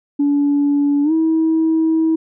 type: tone with pitch glide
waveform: sine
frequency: 286.5 to 321.6 Hz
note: D4 to E4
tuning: -43 to -43 cents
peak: -11 dBFS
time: 0.19-2.16 s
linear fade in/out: 10 ms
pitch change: +200 cents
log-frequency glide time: 1.03-1.12 s
effects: tanh soft clip ceiling -9 dBFS